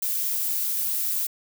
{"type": "noise", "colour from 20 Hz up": "violet", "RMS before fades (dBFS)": -26, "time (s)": [0.02, 1.27], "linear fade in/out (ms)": 5, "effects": []}